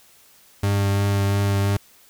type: tone with vibrato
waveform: 40% pulse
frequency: 100 Hz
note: G2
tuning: 35 cents sharp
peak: -17 dBFS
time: 0.63-1.77 s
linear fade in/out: 5 ms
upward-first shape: triangle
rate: 2.9 Hz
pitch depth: 14 cents each way
effects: white hiss -53 dBFS RMS until 2.09 s